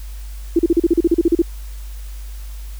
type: tone bursts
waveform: sine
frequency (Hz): 337.4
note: E4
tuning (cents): +40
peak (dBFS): -9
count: 13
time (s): 0.56-1.42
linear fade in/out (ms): 5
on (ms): 32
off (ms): 37
effects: added 50 Hz sine -28 dBFS peak until 2.79 s + white hiss -45 dBFS RMS until 2.79 s